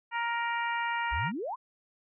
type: harmonic tone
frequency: 468.5 Hz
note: A#4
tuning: 9 cents sharp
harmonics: 2 / 3 / 4 / 5 / 6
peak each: -31 / -36 / -35 / -39 / -43 dBFS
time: 0.11-1.32 s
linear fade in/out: 50 ms
type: exponential sweep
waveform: sine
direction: up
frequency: 54.2 to 1108.7 Hz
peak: -32 dBFS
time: 1.11-1.56 s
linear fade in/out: 20 ms
effects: none